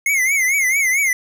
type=tone with vibrato; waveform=square; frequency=2134 Hz; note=C7; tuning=34 cents sharp; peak=-15 dBFS; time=0.06-1.13 s; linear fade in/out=2 ms; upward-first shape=triangle; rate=4.5 Hz; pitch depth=140 cents each way; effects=none